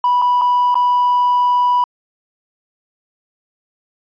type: tone with dropouts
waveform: triangle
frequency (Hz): 983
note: B5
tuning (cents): -8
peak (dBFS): -8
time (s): 0.04-1.84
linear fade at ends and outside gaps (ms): 2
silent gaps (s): 0.217-0.221 / 0.413-0.417 / 0.744-0.754
effects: tanh soft clip ceiling -7 dBFS + resampled to 11025 Hz